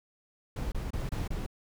brown noise bursts, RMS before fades -33 dBFS, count 5, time 0.56-1.464 s, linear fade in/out 5 ms, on 160 ms, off 26 ms, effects none

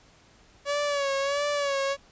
sawtooth tone with vibrato, 565 Hz, C#5, 33 cents sharp, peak -21 dBFS, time 0.65-1.97 s, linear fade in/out 50 ms, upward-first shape sine, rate 1.5 Hz, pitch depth 57 cents each way, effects pink hiss -57 dBFS RMS until 2.11 s + resampled to 16000 Hz

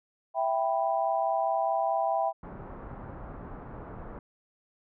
sine chord, E minor, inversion none, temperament equal, 659.3 / 784 / 987.8 Hz, E5 / G5 / B5, 0 / 0 / 0 cents, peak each -28 / -28 / -33 dBFS, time 0.34-2.33 s, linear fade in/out 50 ms
pink low-pass noise, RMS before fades -42 dBFS, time 2.43-4.19 s, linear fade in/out 2 ms, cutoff 1300 Hz, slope 24 dB/octave
effects none

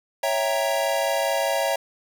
square chord, C# diminished seventh, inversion none, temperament equal with one note detuned, 554.4 / 659.3 / 784 / 935 Hz, C#5 / E5 / G5 / Bb5, 0 / 0 / 0 / +5 cents, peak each -26 / -26 / -30 / -30 dBFS, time 0.23-1.76 s, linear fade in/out 5 ms, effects none

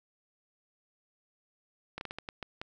slowing click train, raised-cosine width 0.3 ms, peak -22 dBFS, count 8, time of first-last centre 1.98-2.615 s, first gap 31 ms, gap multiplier 1.35, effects none

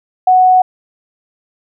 sine tone, 740 Hz, F#5, in tune, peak -5 dBFS, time 0.27-0.62 s, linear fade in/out 5 ms, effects none

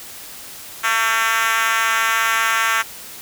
5% pulse tone with high-pass filter, 225.3 Hz, A3, 41 cents sharp, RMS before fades -18 dBFS, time 0.83-2.83 s, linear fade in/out 20 ms, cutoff 1300 Hz, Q 1.9, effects white hiss -36 dBFS RMS until 3.21 s

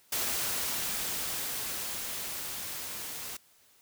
white noise with level ramp, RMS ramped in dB -31 to -40 dBFS, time 0.12-3.37 s, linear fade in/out 5 ms, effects white hiss -63 dBFS RMS until 3.81 s

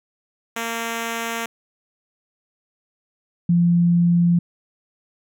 5% pulse / sine tone pair in turn, 229.9 / 172.61 Hz, A#3 / F3, -24 / -20 cents, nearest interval perfect fourth, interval 496 cents, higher first, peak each -13 dBFS, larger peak neither, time 0.56-1.46 / 3.49-4.39 s, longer neither, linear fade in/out 5 ms, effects none

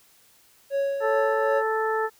triangle tone with tremolo, 554.4 Hz, C#5, in tune, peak -19 dBFS, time 0.7-1.63 s, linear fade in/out 50 ms, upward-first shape triangle, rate 2.6 Hz, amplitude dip 50%
harmonic tone, 439.5 Hz, A4, 2 cents flat, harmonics 1 / 2 / 3 / 4, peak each -25 / -28 / -30 / -31 dBFS, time 1-2.1 s, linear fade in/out 50 ms
effects white hiss -58 dBFS RMS until 2.19 s

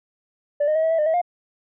sine tone with pitch steps, 583 / 614 / 637 / 646 / 655 / 606 / 643 / 707 Hz, D5 / D#5 / D#5 / E5 / E5 / D#5 / E5 / F5, -13 / -23 / +41 / -35 / -11 / -46 / -43 / +21 cents, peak -15 dBFS, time 0.6-1.216 s, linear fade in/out 10 ms, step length 77 ms, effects tanh soft clip ceiling -15 dBFS

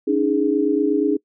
sine chord, C# suspended second, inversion none, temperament equal with one note detuned, 282.8 / 311.1 / 415.3 Hz, C#4 / D#4 / G#4, +35 / 0 / 0 cents, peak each -20 dBFS, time 0.07-1.17 s, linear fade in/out 10 ms, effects noise-tail reverb RT60 0.1 s tail -23 dB re dry

